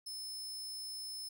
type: tone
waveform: sawtooth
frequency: 5240 Hz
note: E8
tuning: 11 cents flat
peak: -39 dBFS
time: 0.06-1.29 s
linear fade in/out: 10 ms
effects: none